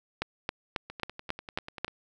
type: two click trains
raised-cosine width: 0.3 ms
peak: -13 / -24 dBFS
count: 7 / 11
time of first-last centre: 0.22-1.846 / 0.9-1.88 s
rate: 3.69 / 10.2 Hz
effects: none